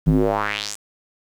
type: tone with band-pass filter sweep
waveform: square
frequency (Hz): 51.91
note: G#1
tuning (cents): 0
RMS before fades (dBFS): -20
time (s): 0.06-0.76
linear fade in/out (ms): 20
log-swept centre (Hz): 150 to 8700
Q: 3
effects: 8-bit